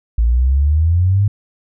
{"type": "exponential sweep", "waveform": "sine", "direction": "up", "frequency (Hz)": [55, 104.2], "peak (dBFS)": -10, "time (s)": [0.18, 1.28], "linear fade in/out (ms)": 5, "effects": []}